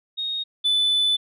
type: tone pair in turn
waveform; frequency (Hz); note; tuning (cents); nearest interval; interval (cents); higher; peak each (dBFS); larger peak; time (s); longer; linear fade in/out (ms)
sine; 3729 / 3497; A#7 / A7; 0 / -11; minor second; 111; first; -24 / -15; second; 0.17-0.44 / 0.64-1.17; second; 20
effects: tanh soft clip ceiling -16 dBFS